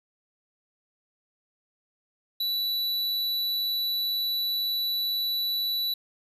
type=tone; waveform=square; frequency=3951 Hz; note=B7; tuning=in tune; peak=-26 dBFS; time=2.4-5.94 s; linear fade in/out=5 ms; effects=resampled to 32000 Hz